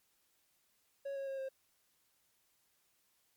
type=tone with pitch steps; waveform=triangle; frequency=554.4 / 547.1 / 539.9 / 532.7 Hz; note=C#5 / C#5 / C#5 / C5; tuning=0 / -23 / -46 / +31 cents; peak=-36 dBFS; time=1.05-1.49 s; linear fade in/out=10 ms; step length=110 ms; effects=white hiss -75 dBFS RMS until 3.36 s + MP3 96 kbps